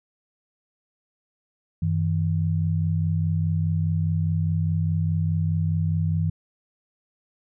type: tone pair together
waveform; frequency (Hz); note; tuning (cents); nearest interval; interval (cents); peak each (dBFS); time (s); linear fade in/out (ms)
sine; 95.14 / 160; F#2 / D#3; +49 / +49; major sixth; 900; -23; 1.82-6.3; 5
effects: none